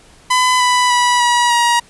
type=tone with pitch steps; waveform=sawtooth; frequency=1007 / 992.6 / 978.3 / 964.3 / 950.5 Hz; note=B5 / B5 / B5 / B5 / A#5; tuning=+33 / +8 / -17 / -42 / +33 cents; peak=-7 dBFS; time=0.3-1.8 s; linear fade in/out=10 ms; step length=300 ms; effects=pink hiss -46 dBFS RMS until 1.89 s + resampled to 24000 Hz